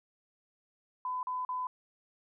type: tone bursts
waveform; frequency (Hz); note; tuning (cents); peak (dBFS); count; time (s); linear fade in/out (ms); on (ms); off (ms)
sine; 1007; B5; +33; -32; 3; 1.05-1.67; 2; 180; 40
effects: none